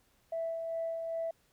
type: tone with tremolo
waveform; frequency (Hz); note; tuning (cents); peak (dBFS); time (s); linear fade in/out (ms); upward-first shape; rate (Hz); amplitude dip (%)
sine; 659.3; E5; 0; -31; 0.32-1.31; 5; sine; 2.5; 35
effects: tanh soft clip ceiling -27 dBFS + pink hiss -70 dBFS RMS until 1.52 s